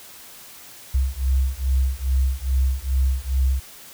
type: beating tone pair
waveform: sine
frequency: 64.6 / 67 Hz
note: C2 / C2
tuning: -21 / +42 cents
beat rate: 2.4 Hz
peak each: -21 dBFS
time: 0.94-3.6 s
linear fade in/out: 10 ms
effects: white hiss -43 dBFS RMS until 3.93 s